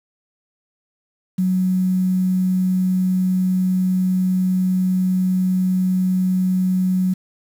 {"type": "tone", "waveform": "sine", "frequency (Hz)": 185, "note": "F#3", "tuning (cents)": 0, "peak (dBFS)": -15, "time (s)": [1.38, 7.14], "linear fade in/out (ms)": 10, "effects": ["7-bit"]}